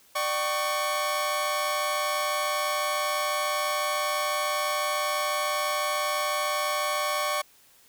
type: tone cluster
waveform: sawtooth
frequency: 596 / 766 / 1112 Hz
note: D5 / G5 / C#6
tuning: +25 / -40 / +5 cents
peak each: -26 / -31 / -24 dBFS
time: 0.15-7.42 s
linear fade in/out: 10 ms
effects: white hiss -58 dBFS RMS until 7.88 s